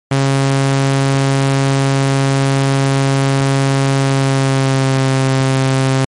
sawtooth tone with pitch glide, 136.4 to 133.21 Hz, C#3 to C3, -28 to +31 cents, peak -7 dBFS, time 0.11-6.05 s, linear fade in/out 5 ms, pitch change -41 cents, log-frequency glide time 3.98-5.09 s, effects MP3 48 kbps

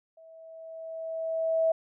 sine tone with level ramp, 650 Hz, E5, 24 cents flat, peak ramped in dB -50 to -20 dBFS, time 0.17-1.72 s, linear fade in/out 5 ms, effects none

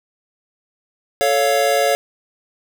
square chord, A augmented, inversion none, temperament equal with one note detuned, 440 / 557.6 / 698.5 Hz, A4 / C#5 / E#5, 0 / +10 / 0 cents, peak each -22 / -18 / -19 dBFS, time 1.21-1.95 s, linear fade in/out 0 ms, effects none

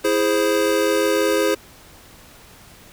square chord, E augmented, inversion none, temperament equal, 329.6 / 415.3 / 523.3 Hz, E4 / G#4 / B#4, 0 / 0 / 0 cents, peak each -23 / -21 / -21 dBFS, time 0.04-1.55 s, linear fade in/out 10 ms, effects pink hiss -46 dBFS RMS until 2.92 s

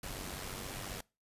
pink noise with amplitude modulation, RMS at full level -40 dBFS, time 0.03-1.01 s, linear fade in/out 5 ms, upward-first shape sine, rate 94.8 Hz, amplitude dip 55%, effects noise-tail reverb RT60 0.3 s tail -25 dB re dry + resampled to 32000 Hz

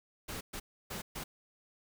pink noise bursts at uneven times, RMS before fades -41 dBFS, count 4, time 0.28-0.41 / 0.53-0.6 / 0.9-1.02 / 1.15-1.24 s, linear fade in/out 10 ms, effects none

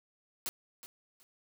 white noise with echo, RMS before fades -36 dBFS, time 0.46-0.49 s, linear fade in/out 0 ms, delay 370 ms, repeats 2, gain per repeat -13 dB, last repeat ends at 1.23 s, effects none

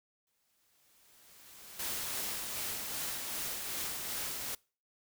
white noise with exponential growth, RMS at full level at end -40 dBFS, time 0.27-2.21 s, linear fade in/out 1 ms, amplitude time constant 420 ms
white noise with tremolo, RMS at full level -37 dBFS, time 1.79-4.55 s, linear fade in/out 5 ms, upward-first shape sine, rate 2.6 Hz, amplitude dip 30%
effects noise-tail reverb RT60 0.4 s tail -26 dB re dry

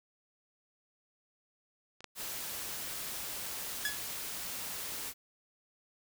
clicks, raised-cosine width 0.2 ms, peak -33 / -25 dBFS, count 2, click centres 2.006 / 2.043 s
white noise, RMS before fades -40 dBFS, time 2.15-5.14 s, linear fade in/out 50 ms
sawtooth tone with exponential decay, 1691 Hz, G#6, 31 cents sharp, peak -25 dBFS, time 3.85-4.03 s, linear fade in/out 2 ms, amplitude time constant 39 ms
effects none

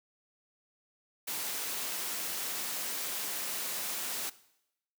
white high-pass noise, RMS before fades -36 dBFS, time 1.27-4.3 s, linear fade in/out 10 ms, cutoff 200 Hz, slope 12 dB/octave, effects noise-tail reverb RT60 0.8 s tail -18 dB re dry

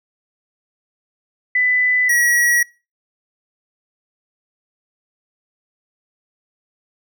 sine / square tone pair in turn, 1997 / 1917.4 Hz, B6 / A#6, +19 / +48 cents, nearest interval minor second, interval 71 cents, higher first, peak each -13 dBFS, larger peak neither, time 1.55-2.09 / 2.09-2.63 s, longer neither, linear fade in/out 5 ms, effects noise-tail reverb RT60 0.3 s tail -25 dB re dry

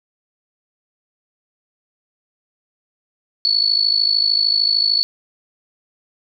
sine tone with amplitude modulation, 4423 Hz, C#8, 5 cents flat, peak -10 dBFS, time 3.45-5.03 s, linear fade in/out 0 ms, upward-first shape sine, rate 53.3 Hz, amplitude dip 80%, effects none

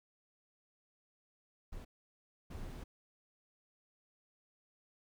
brown noise bursts at uneven times, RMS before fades -45 dBFS, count 2, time 1.72-1.85 / 2.5-2.84 s, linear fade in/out 10 ms, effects none

